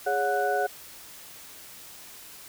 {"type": "tone cluster", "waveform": "sine", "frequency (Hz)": [412.8, 559, 728, 1484], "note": ["G#4", "C#5", "F#5", "F#6"], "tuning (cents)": [-10, 14, -28, 5], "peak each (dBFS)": [-29, -30, -26, -31], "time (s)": [0.06, 0.67], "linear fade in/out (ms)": 10, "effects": ["white hiss -46 dBFS RMS until 2.48 s"]}